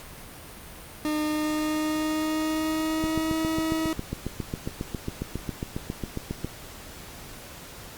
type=tone with pitch glide; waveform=40% pulse; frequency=304.4 to 319.7 Hz; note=D#4 to D#4; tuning=-38 to +47 cents; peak=-24 dBFS; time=1.05-3.93 s; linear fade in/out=0 ms; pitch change=+85 cents; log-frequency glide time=1.25-3.43 s
type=click train; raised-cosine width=3 ms; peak=-16 dBFS; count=26; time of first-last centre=3.04-6.446 s; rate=7.34 Hz
effects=pink hiss -43 dBFS RMS until 7.97 s + Opus 48 kbps